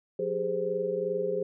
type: tone cluster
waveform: sine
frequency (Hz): 178.9 / 397.6 / 420.3 / 519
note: F3 / G4 / G#4 / C5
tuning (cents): +42 / +25 / +21 / -14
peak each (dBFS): -39 / -33 / -31 / -31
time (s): 0.19-1.43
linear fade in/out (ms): 5
effects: none